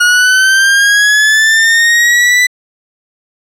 40% pulse linear sweep, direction up, 1437 to 1992 Hz, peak -5 dBFS, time 0-2.47 s, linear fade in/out 10 ms, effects low-pass 10000 Hz 12 dB/octave

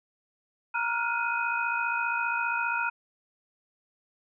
sine tone cluster, 939 / 1392 / 1447 / 2506 Hz, A#5 / F6 / F#6 / D#7, +12 / -6 / -39 / +12 cents, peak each -31 / -31 / -32 / -32 dBFS, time 0.74-2.9 s, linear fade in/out 10 ms, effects none

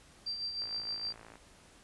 sine tone with tremolo, 4701 Hz, D8, 1 cent sharp, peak -33 dBFS, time 0.26-1.13 s, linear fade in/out 10 ms, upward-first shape sine, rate 6.5 Hz, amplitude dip 50%
click train, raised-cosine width 0.5 ms, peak -36 dBFS, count 42, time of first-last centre 0.62-1.356 s, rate 55.7 Hz
effects pink hiss -59 dBFS RMS until 1.83 s + resampled to 24000 Hz

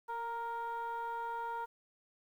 sine tone with frequency modulation, 932.3 Hz, A#5, in tune, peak -35 dBFS, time 0.08-1.66 s, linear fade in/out 20 ms, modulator 471 Hz, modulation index 0.67, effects tanh soft clip ceiling -33 dBFS + 11-bit

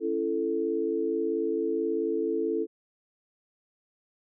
sine chord, A major, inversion first, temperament equal with one note detuned, 277.2 / 335.6 / 440 Hz, C#4 / E4 / A4, 0 / +31 / 0 cents, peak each -34 / -29 / -28 dBFS, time 0-2.67 s, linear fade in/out 50 ms, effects none

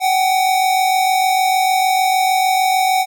square tone pair together, 752 / 798.6 Hz, F#5 / G5, +28 / +32 cents, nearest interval minor second, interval 104 cents, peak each -14 / -22 dBFS, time 0-3.06 s, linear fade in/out 50 ms, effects none

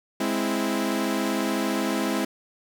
sawtooth chord, Ab augmented, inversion none, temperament equal, 207.7 / 261.6 / 329.6 Hz, Ab3 / C4 / E4, 0 / 0 / 0 cents, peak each -24 dBFS, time 0.2-2.25 s, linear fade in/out 5 ms, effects none

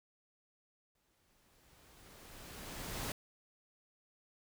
pink noise with exponential growth, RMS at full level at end -39 dBFS, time 0.95-3.12 s, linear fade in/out 2 ms, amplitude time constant 470 ms, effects none

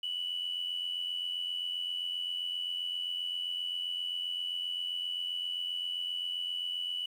sine tone with amplitude modulation, 2960 Hz, F#7, in tune, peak -29 dBFS, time 0.03-7.06 s, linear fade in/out 5 ms, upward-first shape sine, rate 87.6 Hz, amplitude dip 60%, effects tanh soft clip ceiling -27 dBFS + 10-bit

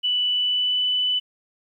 sine tone with pitch glide, 2970 to 2991 Hz, F#7 to F#7, +6 to +18 cents, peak -19 dBFS, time 0.03-1.2 s, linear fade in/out 20 ms, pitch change +12 cents, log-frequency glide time 0.26-0.86 s, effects 10-bit

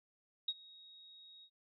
sine tone with ADSR envelope, 3772 Hz, A#7, 20 cents sharp, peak -31 dBFS, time 0.48-1.5 s, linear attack 5 ms, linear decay 44 ms, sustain -24 dB, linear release 68 ms, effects none

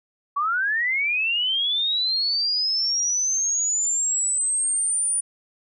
sine linear sweep, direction up, 1108.7 to 9510 Hz, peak -20 dBFS, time 0.36-5.21 s, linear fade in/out 10 ms, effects none

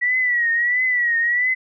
sine tone with vibrato, 1937 Hz, B6, 34 cents flat, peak -16 dBFS, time 0.01-1.55 s, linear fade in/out 20 ms, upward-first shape triangle, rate 1.5 Hz, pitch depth 94 cents each way, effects none

